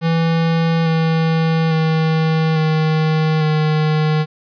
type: tone with pitch steps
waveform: square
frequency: 164.81 / 162.17 / 159.56 / 157 / 154.49 Hz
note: E3 / E3 / D#3 / D#3 / D#3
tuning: 0 / -28 / +44 / +16 / -12 cents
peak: -14 dBFS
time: 0.01-4.26 s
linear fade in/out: 50 ms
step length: 850 ms
effects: resampled to 11025 Hz + 9-bit